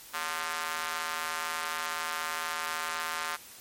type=tone with high-pass filter; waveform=square; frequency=81 Hz; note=E2; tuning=30 cents flat; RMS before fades=-34 dBFS; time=0.13-3.37 s; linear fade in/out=20 ms; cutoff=1200 Hz; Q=1.7; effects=white hiss -49 dBFS RMS until 3.6 s + MP3 64 kbps